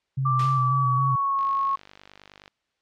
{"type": "tone with vibrato", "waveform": "sine", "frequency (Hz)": 130.81, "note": "C3", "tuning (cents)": 0, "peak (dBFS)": -22, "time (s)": [0.17, 1.16], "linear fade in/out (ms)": 10, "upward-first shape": "square", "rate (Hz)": 3.7, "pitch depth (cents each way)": 38}
{"type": "tone with pitch glide", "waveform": "sine", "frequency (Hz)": [1174.7, 1096], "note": ["D6", "C#6"], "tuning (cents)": [0, -20], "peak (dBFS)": -21, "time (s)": [0.25, 1.76], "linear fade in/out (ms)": 10, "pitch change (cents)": -120, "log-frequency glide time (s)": [0.46, 1.39]}
{"type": "noise with exponential decay", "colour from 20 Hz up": "white", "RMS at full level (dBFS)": -30, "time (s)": [0.39, 0.84], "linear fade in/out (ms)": 5, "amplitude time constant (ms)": 97}
{"type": "click train", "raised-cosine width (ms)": 0.2, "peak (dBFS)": -27, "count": 55, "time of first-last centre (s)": [1.39, 2.479], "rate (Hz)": 49.6}
{"effects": ["white hiss -75 dBFS RMS until 2.81 s", "low-pass 4000 Hz 12 dB/octave"]}